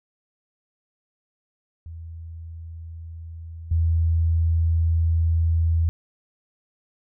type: tone with level steps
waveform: sine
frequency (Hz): 82.41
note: E2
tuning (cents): 0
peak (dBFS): -34 / -17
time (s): 1.86-5.89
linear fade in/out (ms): 0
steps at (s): 3.71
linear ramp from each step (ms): 5
effects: none